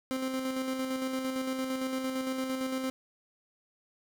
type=tone with tremolo; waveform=30% pulse; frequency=261.6 Hz; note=C4; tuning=in tune; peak=-27 dBFS; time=0.11-2.9 s; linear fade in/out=0 ms; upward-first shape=square; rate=8.8 Hz; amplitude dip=35%; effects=none